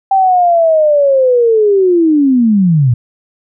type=linear sweep; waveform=sine; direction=down; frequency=784 to 113.8 Hz; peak=-6 dBFS; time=0.11-2.94 s; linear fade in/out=5 ms; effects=none